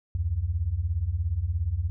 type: beating tone pair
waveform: sine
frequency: 72.4 / 89.4 Hz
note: D2 / F2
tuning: -24 / +41 cents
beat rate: 17 Hz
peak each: -29 / -26 dBFS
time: 0.15-1.9 s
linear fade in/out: 0 ms
effects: none